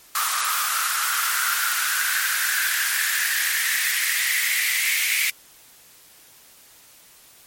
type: noise with high-pass filter sweep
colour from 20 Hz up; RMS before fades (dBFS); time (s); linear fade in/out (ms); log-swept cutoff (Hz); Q
white; -22; 0.15-5.3; 2; 1200 to 2200; 6.5
effects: white hiss -50 dBFS RMS until 7.46 s + MP3 64 kbps